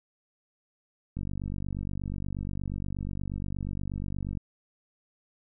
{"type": "click train", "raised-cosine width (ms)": 5, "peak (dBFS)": -22, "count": 156, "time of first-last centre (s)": [1.17, 4.372], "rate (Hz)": 48.4, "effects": []}